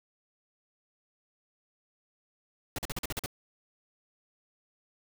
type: noise bursts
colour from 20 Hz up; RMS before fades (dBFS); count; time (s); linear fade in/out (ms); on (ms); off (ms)
pink; -34; 8; 2.76-3.261; 2; 25; 43
effects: none